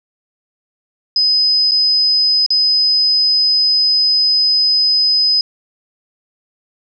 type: tone with dropouts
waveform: sine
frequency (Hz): 5030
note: D#8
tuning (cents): +18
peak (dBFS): -10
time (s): 1.16-5.41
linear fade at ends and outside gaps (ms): 2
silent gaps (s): 1.711-1.717 / 2.463-2.504
effects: none